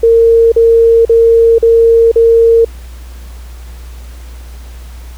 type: tone bursts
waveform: sine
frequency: 459.1 Hz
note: A#4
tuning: 26 cents flat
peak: -3 dBFS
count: 5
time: 0.03-2.648 s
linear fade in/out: 5 ms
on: 490 ms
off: 42 ms
effects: added 60 Hz sine -26 dBFS peak until 5.17 s + pink hiss -40 dBFS RMS until 5.17 s